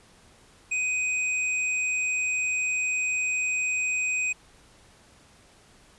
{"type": "tone", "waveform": "square", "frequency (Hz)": 2504, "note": "D#7", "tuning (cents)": 10, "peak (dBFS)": -25, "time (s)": [0.71, 4.33], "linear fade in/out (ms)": 10, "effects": ["pink hiss -56 dBFS RMS until 5.98 s", "resampled to 24000 Hz"]}